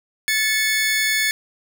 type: tone pair together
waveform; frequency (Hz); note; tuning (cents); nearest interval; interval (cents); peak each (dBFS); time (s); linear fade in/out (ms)
sawtooth; 1742 / 2195; A6 / C#7; -18 / -18; major third; 400; -17; 0.28-1.31; 0
effects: none